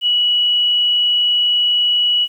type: tone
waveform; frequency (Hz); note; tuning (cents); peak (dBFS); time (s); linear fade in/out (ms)
sine; 2932; F#7; -16; -12; 0.01-2.28; 50
effects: 8-bit